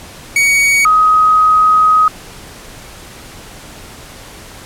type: tone pair in turn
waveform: 45% pulse / sine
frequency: 2244 / 1259.4 Hz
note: C#7 / D#6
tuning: +21 / +21 cents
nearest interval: minor seventh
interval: 1000 cents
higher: first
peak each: -8 / -6 dBFS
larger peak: second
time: 0.36-0.85 / 0.85-2.08 s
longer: second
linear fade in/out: 2 ms
effects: pink hiss -34 dBFS RMS until 4.65 s + low-pass 12000 Hz 12 dB/octave